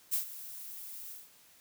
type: noise with ADSR envelope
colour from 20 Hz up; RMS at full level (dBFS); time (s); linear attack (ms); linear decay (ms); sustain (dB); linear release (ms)
violet; -29; 0.11-1.3; 27; 110; -16; 190
effects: white hiss -61 dBFS RMS until 1.6 s